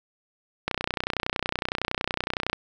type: click train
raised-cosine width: 0.3 ms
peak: -9 dBFS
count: 58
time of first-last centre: 0.68-2.531 s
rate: 30.8 Hz
effects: none